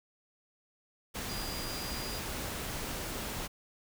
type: tone in noise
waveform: sine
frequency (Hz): 4846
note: D#8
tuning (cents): -47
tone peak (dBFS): -42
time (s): 1.28-2.2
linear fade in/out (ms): 20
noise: pink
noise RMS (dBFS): -38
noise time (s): 1.14-3.48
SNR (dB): -7
effects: none